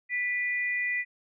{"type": "tone pair together", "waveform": "sine", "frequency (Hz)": [1975.5, 2431], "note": ["B6", "D#7"], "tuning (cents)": [0, -41], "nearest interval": "major third", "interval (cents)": 359, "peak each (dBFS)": [-27, -34], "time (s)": [0.09, 1.05], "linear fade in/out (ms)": 50, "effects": []}